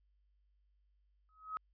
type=tone with exponential growth; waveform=sine; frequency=1273 Hz; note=D#6; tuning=39 cents sharp; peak=-34 dBFS; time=1.29-1.57 s; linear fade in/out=0 ms; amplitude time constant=60 ms; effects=added 50 Hz sine -70 dBFS peak until 1.73 s + resampled to 11025 Hz